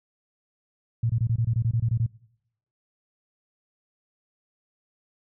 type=tone bursts; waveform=sine; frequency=115.5 Hz; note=A#2; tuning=16 cents flat; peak=-20 dBFS; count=12; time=1.03-2.064 s; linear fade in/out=5 ms; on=66 ms; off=22 ms; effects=noise-tail reverb RT60 0.8 s tail -24 dB re dry